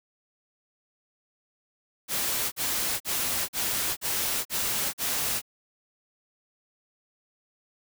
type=noise bursts; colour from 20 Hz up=white; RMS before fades=-28 dBFS; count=7; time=2.08-5.418 s; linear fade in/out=50 ms; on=440 ms; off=43 ms; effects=none